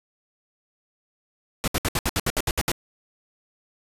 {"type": "noise bursts", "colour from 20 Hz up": "pink", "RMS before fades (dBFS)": -23, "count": 11, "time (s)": [1.64, 2.717], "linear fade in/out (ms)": 0, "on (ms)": 37, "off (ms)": 67, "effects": ["resampled to 32000 Hz"]}